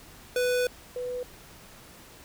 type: tone pair in turn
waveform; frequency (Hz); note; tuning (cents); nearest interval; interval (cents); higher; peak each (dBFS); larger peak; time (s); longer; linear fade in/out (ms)
square / sine; 495.8 / 495.8; B4 / B4; +7 / +7; unison; 0; neither; -24 / -30; first; 0.36-0.67 / 0.96-1.23; first; 2
effects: pink hiss -50 dBFS RMS until 2.24 s